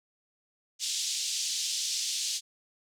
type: band-pass noise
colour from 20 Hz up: white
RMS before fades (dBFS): -32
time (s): 0.79-2.41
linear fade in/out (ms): 50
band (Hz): 3300 to 7100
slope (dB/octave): 24
effects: none